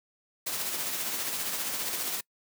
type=noise with tremolo; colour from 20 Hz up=white; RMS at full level=-31 dBFS; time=0.46-2.21 s; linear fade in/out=10 ms; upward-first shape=sine; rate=15 Hz; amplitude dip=35%; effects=noise-tail reverb RT60 0.1 s tail -25 dB re dry + high-pass 150 Hz 12 dB/octave

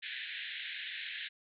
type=band-pass noise; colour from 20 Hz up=pink; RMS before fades=-42 dBFS; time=0.02-1.29 s; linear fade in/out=20 ms; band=1600 to 3900 Hz; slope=96 dB/octave; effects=none

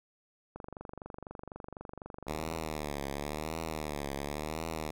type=click train; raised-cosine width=1 ms; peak=-28 dBFS; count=49; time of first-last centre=0.56-2.56 s; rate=24 Hz
type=tone with vibrato; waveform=5% pulse; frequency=75.2 Hz; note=D2; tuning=42 cents sharp; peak=-24 dBFS; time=2.27-4.91 s; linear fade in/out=10 ms; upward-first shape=triangle; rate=0.94 Hz; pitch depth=150 cents each way
effects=none

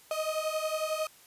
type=beating tone pair; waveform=35% pulse; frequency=620 / 631 Hz; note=D#5 / D#5; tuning=-6 / +24 cents; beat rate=11 Hz; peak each=-31 dBFS; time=0.11-1.07 s; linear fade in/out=2 ms; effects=white hiss -57 dBFS RMS until 1.26 s + resampled to 32000 Hz

